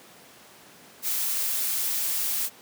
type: noise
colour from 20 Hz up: blue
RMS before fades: -27 dBFS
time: 1.02-2.5 s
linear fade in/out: 50 ms
effects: pink hiss -50 dBFS RMS until 2.61 s + high-pass 200 Hz 12 dB/octave